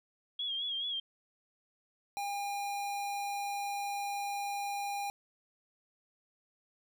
sine tone with vibrato, 3286 Hz, G#7, 19 cents flat, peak -33 dBFS, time 0.39-1 s, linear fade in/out 5 ms, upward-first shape sine, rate 4.7 Hz, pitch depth 64 cents each way
square tone, 807 Hz, G#5, 50 cents flat, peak -35 dBFS, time 2.17-5.1 s, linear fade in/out 0 ms
effects none

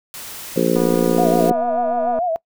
white noise, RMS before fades -33 dBFS, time 0.14-1.5 s, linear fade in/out 0 ms
harmonic tone, 57.8 Hz, A#1, 14 cents flat, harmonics 3 / 4 / 5 / 6 / 7 / 8 / 9, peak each -22 / -22 / -22 / -22 / -22 / -22 / -22 dBFS, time 0.56-1.52 s, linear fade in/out 5 ms
click train, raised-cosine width 1 ms, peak -16 dBFS, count 348, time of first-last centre 0.76-2.188 s, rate 243 Hz
sine tone with vibrato, 684 Hz, F5, 36 cents flat, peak -17 dBFS, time 1.18-2.36 s, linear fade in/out 0 ms, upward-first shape sine, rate 6.8 Hz, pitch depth 110 cents each way
effects noise-tail reverb RT60 0.1 s tail -24 dB re dry

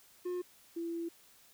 triangle / sine tone pair in turn, 358.2 / 336.2 Hz, F4 / E4, +44 / +34 cents, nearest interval minor second, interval 110 cents, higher first, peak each -32 / -35 dBFS, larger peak first, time 0.25-0.42 / 0.76-1.09 s, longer second, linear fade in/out 10 ms, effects white hiss -62 dBFS RMS until 1.53 s

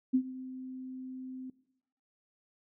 sine tone with ADSR envelope, 258.4 Hz, C4, 21 cents flat, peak -21 dBFS, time 0.13-1.5 s, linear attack 18 ms, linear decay 75 ms, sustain -19 dB, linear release 3 ms, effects noise-tail reverb RT60 0.8 s tail -19 dB re dry

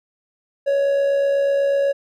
triangle tone with amplitude modulation, 558 Hz, C#5, 11 cents sharp, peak -12 dBFS, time 0.66-1.93 s, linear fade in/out 20 ms, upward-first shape sine, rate 68.1 Hz, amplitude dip 35%, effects none

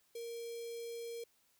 square tone with notch filter, 466.2 Hz, A#4, in tune, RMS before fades -44 dBFS, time 0.15-1.24 s, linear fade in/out 5 ms, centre 1400 Hz, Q 0.61, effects white hiss -73 dBFS RMS until 1.59 s

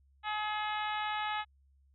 harmonic tone, 424 Hz, G#4, 36 cents sharp, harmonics 2 / 3 / 4 / 5 / 6 / 7 / 8 / 9, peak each -35 / -39 / -41 / -43 / -45 / -46 / -47 / -48 dBFS, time 0.23-1.45 s, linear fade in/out 50 ms, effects added 68 Hz sine -63 dBFS peak until 1.94 s

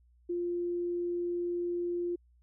sine tone, 349.2 Hz, F4, in tune, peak -30 dBFS, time 0.29-2.16 s, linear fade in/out 10 ms, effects added 60 Hz sine -61 dBFS peak until 2.42 s

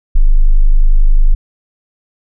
sine tone, 25.58 Hz, G#0, 25 cents flat, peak -3 dBFS, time 0.15-1.35 s, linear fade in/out 10 ms, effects none

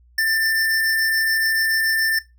square tone pair together, 1784 / 5359 Hz, A6 / E8, +23 / +28 cents, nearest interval octave + perfect fifth, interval 1905 cents, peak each -18 / -28 dBFS, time 0.18-2.19 s, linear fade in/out 5 ms, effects noise-tail reverb RT60 0.2 s tail -18 dB re dry + added 60 Hz sine -50 dBFS peak until 2.38 s

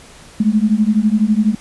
sine beating tone pair, 207.7 / 219.7 Hz, G#3 / A3, 0 / -2 cents, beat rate 12 Hz, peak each -14 dBFS, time 0.4-1.55 s, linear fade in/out 5 ms, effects pink hiss -41 dBFS RMS until 1.6 s + resampled to 24000 Hz

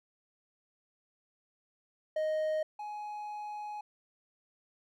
triangle tone pair in turn, 622.3 / 838.4 Hz, D#5 / G#5, 0 / +16 cents, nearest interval perfect fourth, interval 516 cents, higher second, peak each -27 / -36 dBFS, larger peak first, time 2.16-2.63 / 2.79-3.81 s, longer second, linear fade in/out 5 ms, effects none

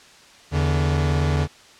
45% pulse tone pair together, 80.71 / 144.4 Hz, E2 / D3, -36 / -29 cents, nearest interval minor seventh, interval 1007 cents, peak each -21 dBFS, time 0.51-1.48 s, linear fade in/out 50 ms, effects white hiss -48 dBFS RMS until 1.79 s + low-pass 6000 Hz 12 dB/octave

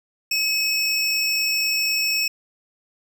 square tone pair together, 2556 / 5416 Hz, D#7 / E8, +46 / +46 cents, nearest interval octave + minor second, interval 1300 cents, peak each -23 dBFS, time 0.31-2.28 s, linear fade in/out 5 ms, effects none

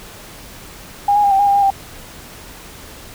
sine tone with pitch steps, 811 / 827 / 805 / 779 / 812 / 799 / 806 / 786 Hz, G#5 / G#5 / G5 / G5 / G#5 / G5 / G5 / G5, -41 / -8 / +46 / -11 / -39 / +33 / +48 / +4 cents, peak -10 dBFS, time 1.08-1.704 s, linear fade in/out 5 ms, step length 78 ms, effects pink hiss -37 dBFS RMS until 3.14 s

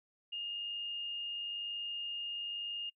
sine tone with amplitude modulation, 2833 Hz, F7, 24 cents sharp, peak -36 dBFS, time 0.32-2.9 s, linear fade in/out 10 ms, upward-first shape sine, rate 101 Hz, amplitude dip 30%, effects noise-tail reverb RT60 0.1 s tail -24 dB re dry

